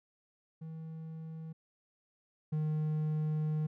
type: tone pair in turn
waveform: triangle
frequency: 160.4 / 154.03 Hz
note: E3 / D#3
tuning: -47 / -17 cents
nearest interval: minor second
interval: 70 cents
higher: first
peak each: -39 / -28 dBFS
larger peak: second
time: 0.61-1.53 / 2.52-3.67 s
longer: second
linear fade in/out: 10 ms
effects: none